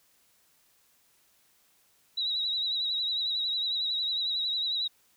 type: tone with vibrato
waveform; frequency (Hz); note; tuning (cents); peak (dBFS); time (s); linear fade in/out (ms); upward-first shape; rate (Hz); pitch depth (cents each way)
sine; 3876; B7; -33; -27; 2.17-4.88; 10; triangle; 11; 63
effects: white hiss -66 dBFS RMS until 5.16 s